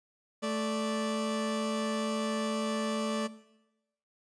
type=tone pair together; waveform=30% pulse; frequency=219.1 / 585 Hz; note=A3 / D5; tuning=-7 / -7 cents; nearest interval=octave + perfect fourth; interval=1700 cents; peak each=-30 / -31 dBFS; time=0.42-3.28 s; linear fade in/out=20 ms; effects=noise-tail reverb RT60 0.9 s tail -17 dB re dry + resampled to 22050 Hz